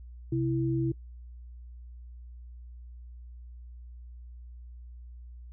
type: tone pair together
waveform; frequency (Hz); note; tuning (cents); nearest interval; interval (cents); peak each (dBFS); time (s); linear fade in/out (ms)
sine; 131 / 330.1; C3 / E4; +2 / +2; octave + major third; 1600; -28; 0.32-0.92; 5
effects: noise-tail reverb RT60 0.1 s tail -21 dB re dry + added 60 Hz sine -43 dBFS peak until 5.52 s